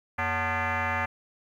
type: tone with frequency modulation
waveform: sine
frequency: 415.3 Hz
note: G#4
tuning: in tune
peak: -24 dBFS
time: 0.18-1.06 s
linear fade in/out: 10 ms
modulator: 326 Hz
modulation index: 5.7
effects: tanh soft clip ceiling -21 dBFS + 10-bit